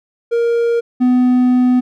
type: tone pair in turn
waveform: triangle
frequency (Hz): 468.2 / 250.3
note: A#4 / B3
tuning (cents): +8 / +23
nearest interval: major seventh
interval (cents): 1085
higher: first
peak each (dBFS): -10 / -7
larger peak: second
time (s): 0.31-0.81 / 1-1.81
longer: second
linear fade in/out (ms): 20
effects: none